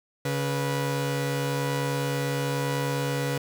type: tone pair together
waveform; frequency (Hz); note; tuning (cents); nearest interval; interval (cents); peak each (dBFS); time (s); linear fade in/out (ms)
sawtooth; 140 / 489.5; C#3 / B4; +18 / -15; octave + minor seventh; 2167; -23 / -26; 0.25-3.38; 5
effects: none